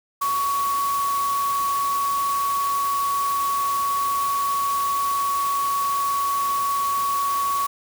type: tone in noise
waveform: sine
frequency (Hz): 1120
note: C#6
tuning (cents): +18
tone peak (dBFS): -20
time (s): 0.21-7.67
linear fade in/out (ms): 10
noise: white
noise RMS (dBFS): -33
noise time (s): 0.21-7.67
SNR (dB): +10
effects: none